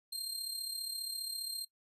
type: tone with amplitude modulation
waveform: sawtooth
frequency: 4186 Hz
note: C8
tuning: in tune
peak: -32 dBFS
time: 0.12-1.65 s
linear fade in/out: 10 ms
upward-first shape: sine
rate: 34.9 Hz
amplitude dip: 60%
effects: noise-tail reverb RT60 0.1 s tail -19 dB re dry + resampled to 32000 Hz